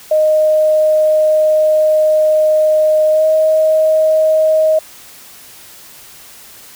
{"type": "tone with pitch glide", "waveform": "sine", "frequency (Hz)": [619, 628], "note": ["D#5", "D#5"], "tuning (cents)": [-9, 16], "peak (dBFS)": -8, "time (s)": [0.11, 4.79], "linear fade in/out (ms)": 5, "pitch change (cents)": 25, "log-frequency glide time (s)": [3.11, 3.25], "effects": ["white hiss -38 dBFS RMS until 6.75 s"]}